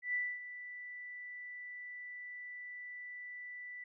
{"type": "tone with ADSR envelope", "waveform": "sine", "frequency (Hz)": 1975.5, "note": "B6", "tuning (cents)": 0, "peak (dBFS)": -31, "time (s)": [0.02, 3.84], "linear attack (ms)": 120, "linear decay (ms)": 250, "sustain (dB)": -13, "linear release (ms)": 5, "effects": []}